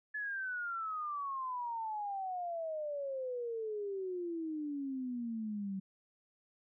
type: exponential sweep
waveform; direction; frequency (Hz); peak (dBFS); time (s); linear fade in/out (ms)
sine; down; 1727 to 189.4; -36; 0.14-5.8; 10
effects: none